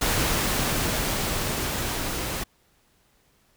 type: noise with level ramp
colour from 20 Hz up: pink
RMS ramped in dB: -23 to -30 dBFS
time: 0.01-2.44 s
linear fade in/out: 10 ms
effects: pink hiss -64 dBFS RMS until 3.56 s